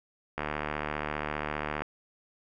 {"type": "click train", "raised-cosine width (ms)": 0.5, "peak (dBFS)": -16, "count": 109, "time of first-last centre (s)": [0.38, 1.82], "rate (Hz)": 75, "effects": []}